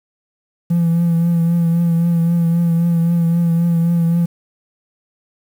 triangle tone with vibrato, 169 Hz, E3, 43 cents sharp, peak -9 dBFS, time 0.7-4.26 s, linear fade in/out 10 ms, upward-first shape triangle, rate 3.8 Hz, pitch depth 35 cents each way, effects tanh soft clip ceiling -7 dBFS + 7-bit

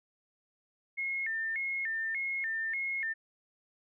sine tone with vibrato, 1971 Hz, B6, 4 cents flat, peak -31 dBFS, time 0.97-3.14 s, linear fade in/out 20 ms, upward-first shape square, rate 1.7 Hz, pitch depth 160 cents each way, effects none

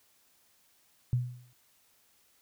sine tone with exponential decay, 123.47 Hz, B2, in tune, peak -22 dBFS, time 1.13-1.53 s, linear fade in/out 0 ms, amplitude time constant 85 ms, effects white hiss -67 dBFS RMS until 2.41 s

